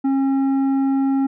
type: tone with tanh clipping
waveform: sine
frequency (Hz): 271.1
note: C#4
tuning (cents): -38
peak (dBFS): -17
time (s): 0.04-1.27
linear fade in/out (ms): 10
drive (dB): 8
effects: none